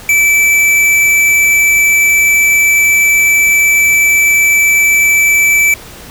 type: tone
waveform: square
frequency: 2316 Hz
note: D7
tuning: 25 cents flat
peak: -7 dBFS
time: 0.09-5.74 s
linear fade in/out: 2 ms
effects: pink hiss -32 dBFS RMS until 6.1 s